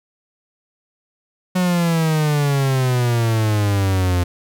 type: exponential sweep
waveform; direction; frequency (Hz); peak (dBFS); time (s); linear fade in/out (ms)
45% pulse; down; 184.3 to 87.31; -15; 1.55-4.24; 10
effects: none